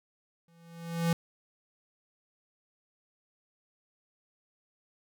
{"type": "tone with exponential growth", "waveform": "square", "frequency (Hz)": 167.8, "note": "E3", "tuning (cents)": 31, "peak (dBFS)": -23, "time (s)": [0.48, 1.13], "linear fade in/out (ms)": 2, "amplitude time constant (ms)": 140, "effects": []}